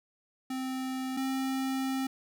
square tone pair in turn, 260.5 / 265.1 Hz, C4 / C4, -7 / +23 cents, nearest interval unison, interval 30 cents, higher second, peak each -33 / -30 dBFS, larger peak second, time 0.5-1.17 / 1.17-2.07 s, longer second, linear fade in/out 5 ms, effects none

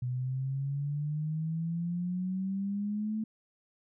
sine exponential sweep, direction up, 123.47 to 220 Hz, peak -30 dBFS, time 0.02-3.24 s, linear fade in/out 5 ms, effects none

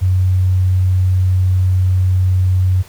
sine tone, 92.5 Hz, F#2, in tune, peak -10 dBFS, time 0.01-2.83 s, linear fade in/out 20 ms, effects pink hiss -42 dBFS RMS until 2.88 s

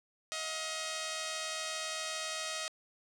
5% pulse tone pair together, 632.5 / 710 Hz, D#5 / F5, +28 / +28 cents, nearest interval major second, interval 200 cents, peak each -25 / -33 dBFS, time 0.32-2.68 s, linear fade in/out 0 ms, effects low-pass 10000 Hz 12 dB/octave

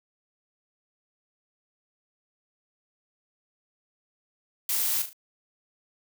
blue noise with echo, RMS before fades -27 dBFS, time 4.69-5.02 s, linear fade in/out 2 ms, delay 37 ms, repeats 3, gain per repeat -8 dB, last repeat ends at 5.131 s, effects none

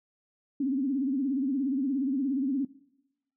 sine tone with vibrato, 269.8 Hz, C#4, 47 cents flat, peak -25 dBFS, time 0.6-2.65 s, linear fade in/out 5 ms, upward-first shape sine, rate 17 Hz, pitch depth 120 cents each way, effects noise-tail reverb RT60 0.9 s tail -20 dB re dry

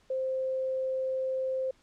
sine tone, 523.3 Hz, C5, in tune, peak -28 dBFS, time 0.1-1.71 s, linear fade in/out 5 ms, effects pink hiss -65 dBFS RMS until 1.82 s + low-pass 7000 Hz 12 dB/octave

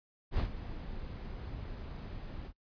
brown noise with ADSR envelope, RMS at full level -29 dBFS, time 0.31-2.53 s, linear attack 82 ms, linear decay 90 ms, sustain -13 dB, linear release 64 ms, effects noise-tail reverb RT60 0.1 s tail -24 dB re dry + resampled to 11025 Hz

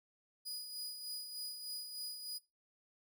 sawtooth tone with tremolo, 4934 Hz, D#8, 15 cents flat, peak -37 dBFS, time 0.45-2.39 s, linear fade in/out 20 ms, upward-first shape sine, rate 3.3 Hz, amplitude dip 50%, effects noise-tail reverb RT60 0.2 s tail -18 dB re dry

